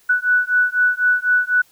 sine beating tone pair, 1480 / 1484 Hz, F#6 / F#6, 0 / +5 cents, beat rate 4 Hz, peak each -17 dBFS, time 0.09-1.62 s, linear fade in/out 10 ms, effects white hiss -55 dBFS RMS until 1.71 s

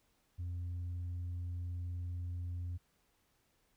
sine tone, 87.9 Hz, F2, 12 cents sharp, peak -35 dBFS, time 0.38-2.78 s, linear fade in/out 20 ms, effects tanh soft clip ceiling -36 dBFS + pink hiss -75 dBFS RMS until 3.76 s

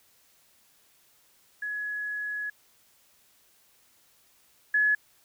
sine tone pair in turn, 1686 / 1698.7 Hz, G#6 / G#6, +26 / +39 cents, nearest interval unison, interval 13 cents, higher second, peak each -30 / -20 dBFS, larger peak second, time 1.62-2.5 / 4.74-4.95 s, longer first, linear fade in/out 5 ms, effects white hiss -63 dBFS RMS until 5.24 s

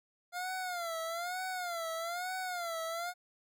25% pulse tone with vibrato, 698.5 Hz, F5, in tune, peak -32 dBFS, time 0.32-3.14 s, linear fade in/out 50 ms, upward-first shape sine, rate 1.1 Hz, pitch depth 120 cents each way, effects none

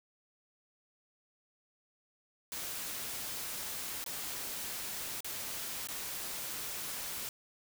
white noise with dropouts, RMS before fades -40 dBFS, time 2.52-7.29 s, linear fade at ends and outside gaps 1 ms, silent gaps 4.041-4.062 / 5.206-5.245 / 5.872-5.886 s, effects none

